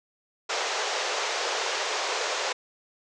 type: band-pass noise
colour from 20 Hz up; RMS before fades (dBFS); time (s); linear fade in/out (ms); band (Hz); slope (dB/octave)
pink; -29; 0.49-2.53; 10; 410 to 7000; 48
effects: none